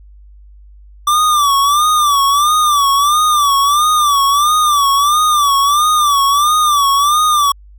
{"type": "tone with vibrato", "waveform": "square", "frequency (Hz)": 1170, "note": "D6", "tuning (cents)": -7, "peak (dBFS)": -10, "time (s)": [1.07, 7.52], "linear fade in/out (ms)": 5, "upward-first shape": "sine", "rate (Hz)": 1.5, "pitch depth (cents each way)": 100, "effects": ["added 50 Hz sine -37 dBFS peak until 7.78 s"]}